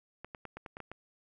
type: clicks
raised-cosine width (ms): 0.5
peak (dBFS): -28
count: 8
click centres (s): 0.246 / 0.348 / 0.453 / 0.57 / 0.662 / 0.769 / 0.803 / 0.916
effects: none